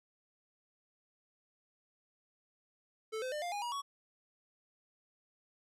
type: tone with pitch steps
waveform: square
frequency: 439.1 / 513.2 / 599.8 / 701.1 / 819.4 / 957.7 / 1119.3 Hz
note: A4 / C5 / D5 / F5 / G#5 / A#5 / C#6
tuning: -4 / -34 / +36 / +7 / -24 / +46 / +16 cents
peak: -37 dBFS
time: 3.12-3.82 s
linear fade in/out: 20 ms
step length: 100 ms
effects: low-pass 10000 Hz 12 dB/octave